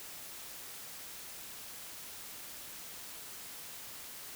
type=silence; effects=white hiss -47 dBFS RMS until 4.35 s